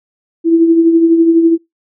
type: tone with tremolo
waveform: sine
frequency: 331.1 Hz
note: E4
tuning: 8 cents sharp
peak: -3 dBFS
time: 0.44-1.58 s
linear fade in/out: 50 ms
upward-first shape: triangle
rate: 12 Hz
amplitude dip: 55%
effects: noise-tail reverb RT60 0.2 s tail -25 dB re dry